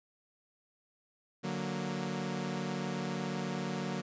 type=chord; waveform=sawtooth; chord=D augmented; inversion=none; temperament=equal; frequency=146.83 / 185 / 233.1 Hz; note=D3 / F#3 / A#3; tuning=0 / 0 / 0 cents; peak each=-36 / -33 / -35 dBFS; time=1.43-4.02 s; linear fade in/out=20 ms; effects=resampled to 16000 Hz